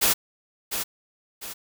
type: noise with echo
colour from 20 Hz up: white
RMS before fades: -20 dBFS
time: 0.01-0.14 s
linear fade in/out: 20 ms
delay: 700 ms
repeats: 2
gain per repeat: -8 dB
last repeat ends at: 1.54 s
effects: none